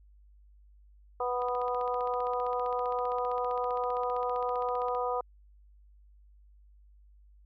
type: harmonic tone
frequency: 246.9 Hz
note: B3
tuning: in tune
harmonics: 2 / 3 / 4 / 5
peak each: -32 / -34 / -35 / -36 dBFS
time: 1.2-5.21 s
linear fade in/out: 5 ms
type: click train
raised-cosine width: 0.3 ms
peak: -33 dBFS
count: 55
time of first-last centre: 1.42-4.949 s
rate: 15.3 Hz
effects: added 50 Hz sine -55 dBFS peak until 7.45 s